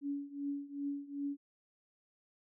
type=tone with tremolo; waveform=sine; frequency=283.3 Hz; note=C#4; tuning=38 cents sharp; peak=-33 dBFS; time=0.01-1.37 s; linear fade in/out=50 ms; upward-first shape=triangle; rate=2.6 Hz; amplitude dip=90%; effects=none